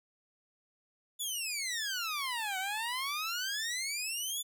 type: exponential two-way sweep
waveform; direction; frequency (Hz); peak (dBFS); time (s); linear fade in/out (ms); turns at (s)
15% pulse; down then up; 3520 to 740 to 3520; -27; 1.19-4.43; 20; 2.58
effects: none